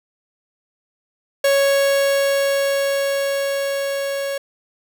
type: tone with level ramp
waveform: 45% pulse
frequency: 554.4 Hz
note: C#5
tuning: in tune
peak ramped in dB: -13 to -22 dBFS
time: 1.44-4.38 s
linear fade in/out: 5 ms
effects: none